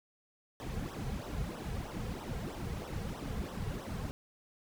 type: noise with flanger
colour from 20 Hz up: brown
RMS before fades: -39 dBFS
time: 0.6-4.11 s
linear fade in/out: 0 ms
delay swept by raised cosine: 0.43 to 3.43 ms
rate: 3.1 Hz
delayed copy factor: -0.9
effects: none